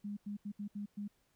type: tone bursts at uneven times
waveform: sine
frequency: 204.9 Hz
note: G#3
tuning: 23 cents flat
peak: -38 dBFS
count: 6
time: 0.04-0.17 / 0.26-0.37 / 0.45-0.52 / 0.59-0.68 / 0.75-0.86 / 0.97-1.08 s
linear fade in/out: 10 ms
effects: pink hiss -75 dBFS RMS until 1.35 s